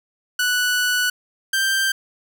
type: tone pair in turn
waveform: sawtooth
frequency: 1480 / 1572.4 Hz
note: F#6 / G6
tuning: 0 / +5 cents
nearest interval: minor second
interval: 105 cents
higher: second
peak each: -14 dBFS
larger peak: neither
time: 0.39-1.1 / 1.53-1.92 s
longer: first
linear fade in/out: 5 ms
effects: none